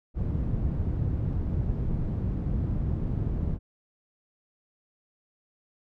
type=low-pass noise; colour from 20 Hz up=white; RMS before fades=-28 dBFS; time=0.14-3.59 s; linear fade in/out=50 ms; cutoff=120 Hz; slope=12 dB/octave; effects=none